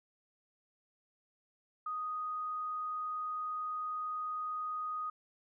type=tone; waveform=sine; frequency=1244.5 Hz; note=D#6; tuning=in tune; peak=-35 dBFS; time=1.86-5.1 s; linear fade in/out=5 ms; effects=none